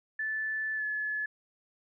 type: tone with pitch glide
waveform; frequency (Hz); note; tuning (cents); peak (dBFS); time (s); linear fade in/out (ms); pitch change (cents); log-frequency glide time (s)
sine; 1749 to 1714; A6 to A6; -11 to -46; -30; 0.19-1.26; 5; -35; 0.75-0.84
effects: none